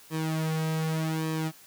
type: tone with flanger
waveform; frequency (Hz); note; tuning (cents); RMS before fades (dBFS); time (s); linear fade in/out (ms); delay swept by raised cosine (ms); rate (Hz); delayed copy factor
sawtooth; 158.9; D#3; +37; -29; 0.1-1.52; 50; 1.4 to 3.5; 0.84; -0.75
effects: white hiss -53 dBFS RMS until 1.66 s